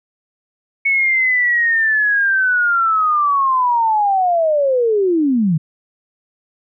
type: linear sweep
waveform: sine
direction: down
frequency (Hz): 2217 to 146.83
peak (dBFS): -12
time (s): 0.85-5.58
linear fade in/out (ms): 10
effects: none